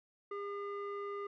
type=tone with low-pass filter; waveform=square; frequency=404.4 Hz; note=G#4; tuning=46 cents flat; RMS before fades=-41 dBFS; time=0.31-1.27 s; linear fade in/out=5 ms; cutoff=1500 Hz; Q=2.5; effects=none